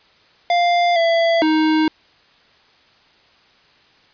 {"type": "tone with pitch steps", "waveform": "square", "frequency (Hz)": [698, 669, 312.8], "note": ["F5", "E5", "D#4"], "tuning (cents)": [-1, 25, 9], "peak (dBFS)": -14, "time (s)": [0.5, 1.88], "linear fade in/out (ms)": 2, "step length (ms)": 460, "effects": ["white hiss -53 dBFS RMS until 4.13 s", "resampled to 11025 Hz"]}